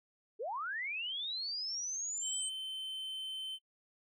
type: linear sweep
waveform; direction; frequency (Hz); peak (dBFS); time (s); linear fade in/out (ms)
sine; up; 383.1 to 8372; -36; 0.39-2.5; 20
type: tone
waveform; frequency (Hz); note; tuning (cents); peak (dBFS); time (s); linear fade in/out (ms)
triangle; 3080; G7; -31; -37; 2.21-3.59; 50
effects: noise-tail reverb RT60 0.1 s tail -26 dB re dry